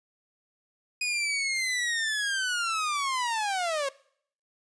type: linear sweep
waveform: sawtooth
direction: down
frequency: 2489 to 533 Hz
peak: -23 dBFS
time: 1.01-3.89 s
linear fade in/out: 5 ms
effects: noise-tail reverb RT60 0.6 s tail -21 dB re dry + resampled to 22050 Hz